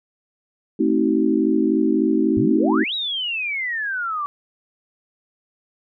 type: chord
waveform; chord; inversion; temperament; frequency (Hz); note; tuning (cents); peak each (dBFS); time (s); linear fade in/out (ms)
sine; A diminished seventh; none; just; 220 / 264 / 316.8 / 380.2; A3 / C4 / Eb4 / Gb4; 0 / +16 / +31 / +47; -22 / -21 / -19 / -23; 0.79-2.84; 10
type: exponential two-way sweep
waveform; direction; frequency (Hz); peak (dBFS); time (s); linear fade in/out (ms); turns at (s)
sine; up then down; 98 to 3919 to 1138; -22; 2.37-4.26; 0; 2.94
effects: none